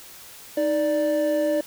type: tone pair together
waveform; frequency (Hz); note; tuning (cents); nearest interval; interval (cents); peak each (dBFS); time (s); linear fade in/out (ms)
triangle; 311.1 / 587.6; D#4 / D5; 0 / +1; major seventh; 1101; -23 / -19; 0.57-1.61; 5
effects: white hiss -44 dBFS RMS until 1.66 s